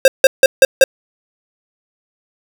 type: tone bursts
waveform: square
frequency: 532 Hz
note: C5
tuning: 29 cents sharp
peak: -3 dBFS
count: 5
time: 0.05-0.84 s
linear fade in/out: 2 ms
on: 30 ms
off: 160 ms
effects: none